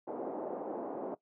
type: band-pass noise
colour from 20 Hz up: pink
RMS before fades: -39 dBFS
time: 0.07-1.15 s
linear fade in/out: 10 ms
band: 290 to 770 Hz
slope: 24 dB/octave
effects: noise-tail reverb RT60 0.1 s tail -17 dB re dry